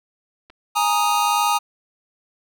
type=clicks; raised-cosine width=0.3 ms; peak=-30 dBFS; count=2; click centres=0.499 / 0.502 s
type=chord; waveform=square; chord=Ab suspended second; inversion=none; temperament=equal; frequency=830.6 / 932.3 / 1244.5 Hz; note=Ab5 / Bb5 / Eb6; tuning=0 / 0 / 0 cents; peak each=-22 dBFS; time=0.75-1.59 s; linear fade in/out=20 ms
effects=none